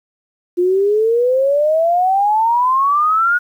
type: exponential sweep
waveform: sine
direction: up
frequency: 349.2 to 1460 Hz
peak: -11 dBFS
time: 0.57-3.39 s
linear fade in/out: 20 ms
effects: 8-bit